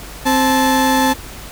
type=tone pair together; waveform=35% pulse; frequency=262.3 / 870 Hz; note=C4 / A5; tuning=+4 / -20 cents; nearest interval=octave + major sixth; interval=2076 cents; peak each=-13 dBFS; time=0.25-1.14 s; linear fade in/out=20 ms; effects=added 50 Hz sine -36 dBFS peak until 1.51 s + pink hiss -34 dBFS RMS until 1.51 s